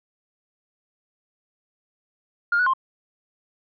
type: tone with pitch steps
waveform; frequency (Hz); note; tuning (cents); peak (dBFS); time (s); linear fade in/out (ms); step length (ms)
sine; 1410 / 1473 / 1056; F6 / F#6 / C6; +16 / -8 / +16; -16; 2.52-2.736; 5; 72
effects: tanh soft clip ceiling -13 dBFS